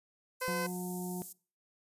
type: high-pass noise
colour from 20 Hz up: pink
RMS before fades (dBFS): -46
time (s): 0.4-1.33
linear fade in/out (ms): 10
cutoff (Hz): 7600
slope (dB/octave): 24
type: tone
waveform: 15% pulse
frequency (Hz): 511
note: C5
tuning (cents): -41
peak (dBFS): -27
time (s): 0.41-0.67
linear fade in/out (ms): 10
type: harmonic tone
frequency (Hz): 180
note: F#3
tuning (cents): -47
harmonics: 1 / 2 / 4 / 5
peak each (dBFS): -36 / -42 / -48 / -50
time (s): 0.48-1.22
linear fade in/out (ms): 0
effects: noise-tail reverb RT60 0.4 s tail -23 dB re dry + resampled to 32000 Hz